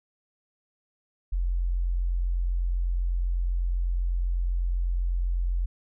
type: tone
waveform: sine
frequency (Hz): 44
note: F1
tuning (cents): +14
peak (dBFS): -23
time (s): 1.32-5.66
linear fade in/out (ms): 10
effects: none